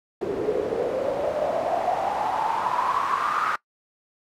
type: noise with band-pass filter sweep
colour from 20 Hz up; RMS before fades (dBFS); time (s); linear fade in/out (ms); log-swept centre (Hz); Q
pink; -25; 0.21-3.56; 5; 400 to 1300; 7.3
effects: noise-tail reverb RT60 0.1 s tail -21 dB re dry